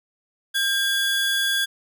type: tone pair together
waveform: 45% pulse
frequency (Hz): 1600 / 3390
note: G6 / G#7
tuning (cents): +35 / +35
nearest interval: octave + minor second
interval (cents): 1300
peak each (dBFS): -23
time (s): 0.54-1.66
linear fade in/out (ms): 20
effects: none